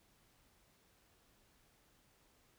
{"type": "silence", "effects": ["pink hiss -71 dBFS RMS until 2.58 s"]}